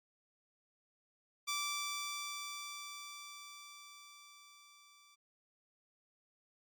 10% pulse tone with level ramp, 1166 Hz, D6, 13 cents flat, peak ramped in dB -26 to -54 dBFS, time 1.47-5.16 s, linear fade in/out 20 ms, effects MP3 96 kbps

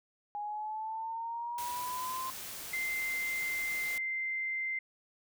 sine exponential sweep, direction up, 824 to 1046.5 Hz, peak -35 dBFS, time 0.35-2.3 s, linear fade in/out 0 ms
white noise, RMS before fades -43 dBFS, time 1.58-3.98 s, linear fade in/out 2 ms
sine tone, 2083 Hz, C7, 8 cents flat, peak -32 dBFS, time 2.73-4.79 s, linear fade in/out 5 ms
effects none

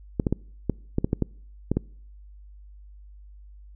clicks, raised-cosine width 3 ms, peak -9 dBFS, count 10, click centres 0.198 / 0.268 / 0.326 / 0.697 / 0.984 / 1.045 / 1.131 / 1.223 / 1.716 / 1.77 s, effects noise-tail reverb RT60 0.6 s tail -26 dB re dry + added 50 Hz sine -44 dBFS peak until 3.75 s

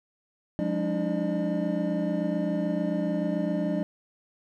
triangle tone cluster, 178.1 / 206.9 / 287.9 / 314.9 / 603 Hz, F3 / G#3 / D4 / D#4 / D5, +34 / -6 / -34 / +21 / +46 cents, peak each -28 / -30 / -29 / -32 / -30 dBFS, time 0.59-3.83 s, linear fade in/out 0 ms, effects none

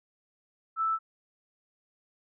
sine tone, 1318.5 Hz, E6, in tune, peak -25 dBFS, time 0.76-0.99 s, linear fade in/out 50 ms, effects none

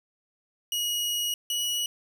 sawtooth tone pair in turn, 2900 / 2924 Hz, F#7 / F#7, -35 / -21 cents, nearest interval unison, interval 14 cents, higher second, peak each -23 dBFS, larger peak neither, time 0.72-1.34 / 1.5-1.86 s, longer first, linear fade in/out 2 ms, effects none

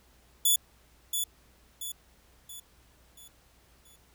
5% pulse tone with echo, 3446 Hz, A7, 37 cents flat, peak -13 dBFS, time 0.45-0.56 s, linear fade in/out 5 ms, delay 680 ms, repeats 5, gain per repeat -7 dB, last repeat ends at 3.96 s, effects added 60 Hz sine -63 dBFS peak until 4.14 s + pink hiss -63 dBFS RMS until 4.14 s

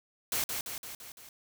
white noise with echo, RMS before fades -31 dBFS, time 0.32-0.44 s, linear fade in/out 2 ms, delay 170 ms, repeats 5, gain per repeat -4 dB, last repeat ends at 1.29 s, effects none

